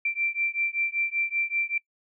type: beating tone pair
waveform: sine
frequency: 2349 / 2354.2 Hz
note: D7 / D7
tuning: 0 / +4 cents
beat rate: 5.2 Hz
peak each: -28 dBFS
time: 0.05-1.78 s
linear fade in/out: 5 ms
effects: noise-tail reverb RT60 0.1 s tail -25 dB re dry